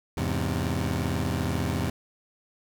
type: chord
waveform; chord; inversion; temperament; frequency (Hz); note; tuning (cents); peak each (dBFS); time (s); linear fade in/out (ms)
20% pulse; E augmented; none; equal with one note detuned; 82.41 / 102.63 / 130.81; E2 / G#2 / B#2; 0 / -20 / 0; -24 / -26 / -26; 0.17-1.9; 5
effects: none